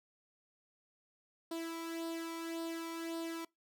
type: tone with flanger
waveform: sawtooth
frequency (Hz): 330.6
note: E4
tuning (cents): +5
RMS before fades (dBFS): -41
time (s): 1.51-3.45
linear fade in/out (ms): 5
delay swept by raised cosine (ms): 0.22 to 0.91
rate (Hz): 1.8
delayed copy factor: +0.6
effects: noise-tail reverb RT60 0.2 s tail -25 dB re dry